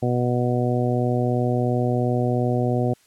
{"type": "harmonic tone", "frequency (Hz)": 122.9, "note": "B2", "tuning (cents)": -8, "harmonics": [1, 2, 3, 4, 5, 6], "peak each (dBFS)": [-22, -25, -27, -28, -29, -30], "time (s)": [0.02, 2.94], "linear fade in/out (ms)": 10, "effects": ["white hiss -58 dBFS RMS until 3.06 s", "low-pass 11000 Hz 12 dB/octave"]}